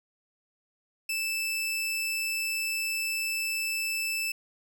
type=tone; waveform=sawtooth; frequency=2637 Hz; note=E7; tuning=in tune; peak=-25 dBFS; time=1.09-4.32 s; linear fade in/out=5 ms; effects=none